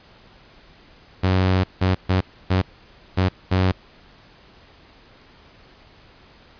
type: tone bursts at uneven times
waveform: sawtooth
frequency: 93.2 Hz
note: F#2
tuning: 13 cents sharp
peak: -12 dBFS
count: 6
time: 1.23-1.64 / 1.81-1.95 / 2.09-2.21 / 2.5-2.62 / 3.17-3.29 / 3.51-3.72 s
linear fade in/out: 10 ms
effects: pink hiss -50 dBFS RMS until 6.59 s + resampled to 11025 Hz